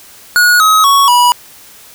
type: tone with pitch steps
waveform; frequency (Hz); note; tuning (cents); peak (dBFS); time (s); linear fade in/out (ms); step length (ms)
square; 1452 / 1271.4 / 1113.2 / 974.7; F#6 / D#6 / C#6 / B5; -33 / +37 / +7 / -23; -6; 0.36-1.32; 0; 240
effects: white hiss -38 dBFS RMS until 1.94 s